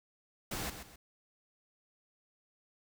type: noise with echo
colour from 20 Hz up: pink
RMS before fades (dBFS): -38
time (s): 0.51-0.7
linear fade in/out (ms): 5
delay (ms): 130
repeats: 2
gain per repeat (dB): -9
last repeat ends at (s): 0.96
effects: none